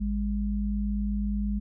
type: tone pair together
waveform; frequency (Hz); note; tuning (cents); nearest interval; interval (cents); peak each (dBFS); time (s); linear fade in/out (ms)
sine; 54.24 / 204.2; A1 / G#3; -24 / -29; octave + major seventh; 2295; -28; 0-1.6; 20
effects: none